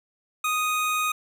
25% pulse tone, 1244.5 Hz, D#6, in tune, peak -19 dBFS, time 0.44-1.12 s, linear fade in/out 5 ms, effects none

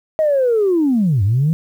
sine linear two-way sweep, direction down then up, 639 to 92.5 to 167.8 Hz, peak -11 dBFS, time 0.19-1.53 s, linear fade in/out 0 ms, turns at 1.23 s, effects tanh soft clip ceiling -8 dBFS + 8-bit

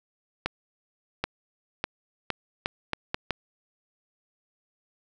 accelerating click train, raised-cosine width 0.3 ms, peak -10 dBFS, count 8, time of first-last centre 0.46-3.307 s, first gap 780 ms, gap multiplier 0.77, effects none

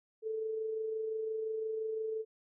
sine tone with amplitude modulation, 440 Hz, A4, in tune, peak -32 dBFS, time 0.22-2.25 s, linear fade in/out 50 ms, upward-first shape sine, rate 25.8 Hz, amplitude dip 35%, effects none

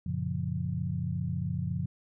sine chord, Gb major seventh, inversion none, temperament equal with one note detuned, 92.5 / 116.54 / 140.12 / 174.61 Hz, Gb2 / Bb2 / Db3 / F3, 0 / 0 / +19 / 0 cents, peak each -35 / -37 / -34 / -34 dBFS, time 0.06-1.86 s, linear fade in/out 5 ms, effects none

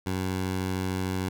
15% pulse tone, 93.3 Hz, F#2, 15 cents sharp, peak -21 dBFS, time 0.06-1.29 s, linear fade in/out 5 ms, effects none

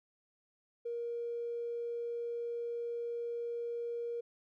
triangle tone with tanh clipping, 471.5 Hz, A#4, 20 cents sharp, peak -35 dBFS, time 0.85-4.21 s, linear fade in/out 10 ms, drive 2 dB, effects none

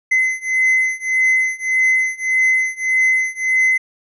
triangle beating tone pair, 2045 / 2046.7 Hz, C7 / C7, -40 / -39 cents, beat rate 1.7 Hz, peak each -16 / -15 dBFS, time 0.11-3.78 s, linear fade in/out 10 ms, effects resampled to 24000 Hz

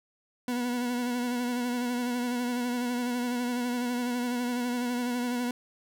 40% pulse tone with vibrato, 244.5 Hz, B3, 17 cents flat, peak -27 dBFS, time 0.48-5.51 s, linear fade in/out 2 ms, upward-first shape sine, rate 12 Hz, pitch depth 33 cents each way, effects none

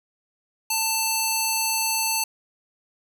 square tone with band-pass filter, 888 Hz, A5, 16 cents sharp, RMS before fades -24 dBFS, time 0.7-2.24 s, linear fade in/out 5 ms, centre 10000 Hz, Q 0.56, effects none

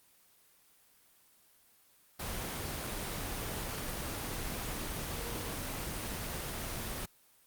sine tone in noise, 471.1 Hz, A#4, 18 cents sharp, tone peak -46 dBFS, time 5.17-5.52 s, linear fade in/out 10 ms, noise pink, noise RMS -38 dBFS, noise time 2.19-7.06 s, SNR -11 dB, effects white hiss -65 dBFS RMS until 7.46 s + Opus 24 kbps

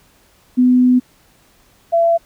sine tone pair in turn, 250.6 / 673.5 Hz, B3 / E5, +25 / +37 cents, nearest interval octave + perfect fourth, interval 1712 cents, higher second, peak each -8 / -10 dBFS, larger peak first, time 0.57-1 / 1.92-2.18 s, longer first, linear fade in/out 20 ms, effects pink hiss -53 dBFS RMS until 2.25 s

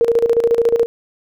sine tone with tremolo, 466.2 Hz, A#4, in tune, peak -9 dBFS, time 0.01-0.86 s, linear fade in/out 0 ms, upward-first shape square, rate 14 Hz, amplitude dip 70%, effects none

